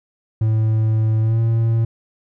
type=tone with pitch glide; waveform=triangle; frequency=110 to 113.94 Hz; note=A2 to A#2; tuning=0 to -39 cents; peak=-12 dBFS; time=0.41-1.85 s; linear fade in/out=5 ms; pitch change=+61 cents; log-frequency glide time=1.21-1.39 s; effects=none